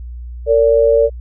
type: tone pair together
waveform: sine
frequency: 455.8 / 574.3 Hz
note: A#4 / D5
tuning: -39 / -39 cents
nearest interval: major third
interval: 400 cents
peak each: -11 dBFS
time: 0.46-1.1 s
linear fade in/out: 50 ms
effects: added 60 Hz sine -26 dBFS peak until 1.2 s